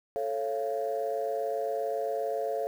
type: chord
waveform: sine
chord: A augmented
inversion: none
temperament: just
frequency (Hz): 440 / 550 / 687.5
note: A4 / C#5 / E#5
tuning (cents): 0 / -14 / -27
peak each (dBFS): -32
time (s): 0.16-2.67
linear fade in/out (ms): 0
effects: tanh soft clip ceiling -21 dBFS + 9-bit